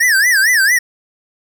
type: tone with vibrato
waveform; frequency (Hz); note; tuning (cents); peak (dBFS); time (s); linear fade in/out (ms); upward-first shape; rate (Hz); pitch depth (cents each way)
square; 1760; A6; 0; -10; 0-0.79; 10; sine; 4.4; 230
effects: none